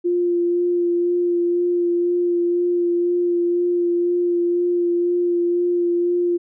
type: tone with vibrato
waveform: sine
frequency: 349.2 Hz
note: F4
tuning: in tune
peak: -16 dBFS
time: 0.04-6.38 s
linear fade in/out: 20 ms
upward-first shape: sine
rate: 2 Hz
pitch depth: 14 cents each way
effects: none